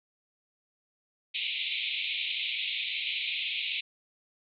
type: band-pass noise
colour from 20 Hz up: pink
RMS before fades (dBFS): -33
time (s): 1.34-3.81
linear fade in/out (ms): 10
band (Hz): 2200 to 3900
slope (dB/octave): 96
effects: none